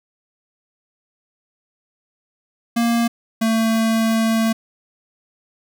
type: tone pair in turn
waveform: square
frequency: 233.7 / 224.3 Hz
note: A#3 / A3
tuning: +5 / +34 cents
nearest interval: minor second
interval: 71 cents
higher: first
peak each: -16 dBFS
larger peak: neither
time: 2.76-3.08 / 3.41-4.53 s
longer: second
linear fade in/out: 10 ms
effects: none